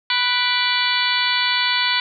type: harmonic tone with a mistuned harmonic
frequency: 493.9 Hz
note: B4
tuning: in tune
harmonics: 2 / 3 / 4 / 5 / 6 / 7 / 8 / 9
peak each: -25 / -25 / -25 / -25 / -25 / -25 / -25 / -25 dBFS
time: 0.1-2 s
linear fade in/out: 2 ms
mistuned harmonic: 5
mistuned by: -81 cents
effects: none